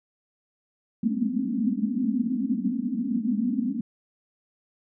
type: band-pass noise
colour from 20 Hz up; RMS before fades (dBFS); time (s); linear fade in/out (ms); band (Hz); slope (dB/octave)
white; -26; 1.03-3.81; 5; 200 to 270; 96
effects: none